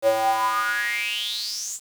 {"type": "tone with high-pass filter sweep", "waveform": "square", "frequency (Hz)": 110.9, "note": "A2", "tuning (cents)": 14, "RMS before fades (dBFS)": -24, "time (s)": [0.02, 1.8], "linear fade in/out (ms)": 50, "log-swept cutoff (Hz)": [520, 7700], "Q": 8.8, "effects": ["7-bit"]}